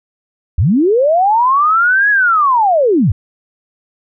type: linear two-way sweep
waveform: sine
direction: up then down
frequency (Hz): 61.74 to 1696 to 72.3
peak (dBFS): -8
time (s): 0.58-3.12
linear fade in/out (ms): 5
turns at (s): 2.1
effects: none